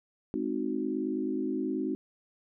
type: chord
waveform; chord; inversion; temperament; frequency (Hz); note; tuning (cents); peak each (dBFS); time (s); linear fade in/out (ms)
sine; Ab dominant seventh; none; equal with one note detuned; 212.5 / 261.6 / 311.1 / 370; Ab3 / C4 / Eb4 / Gb4; +40 / 0 / 0 / 0; -37 / -33 / -33 / -35; 0.34-1.95; 0
effects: none